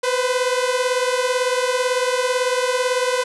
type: beating tone pair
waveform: sawtooth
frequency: 496.6 / 514.6 Hz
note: B4 / C5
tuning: +9 / -29 cents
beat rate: 18 Hz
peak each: -16 / -18 dBFS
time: 0.03-3.24 s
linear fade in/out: 10 ms
effects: resampled to 24000 Hz + 8-bit